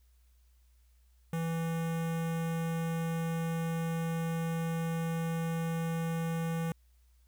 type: tone with notch filter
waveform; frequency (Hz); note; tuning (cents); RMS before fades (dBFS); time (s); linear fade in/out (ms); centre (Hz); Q
square; 164.9; E3; +1; -33; 1.33-6.72; 2; 4500; 1.2
effects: added 60 Hz sine -61 dBFS peak until 7.27 s + white hiss -75 dBFS RMS until 7.27 s